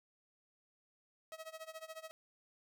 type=tone with tremolo; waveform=sawtooth; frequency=640 Hz; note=D#5; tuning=49 cents sharp; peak=-40 dBFS; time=1.32-2.11 s; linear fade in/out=0 ms; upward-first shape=sine; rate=14 Hz; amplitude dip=90%; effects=none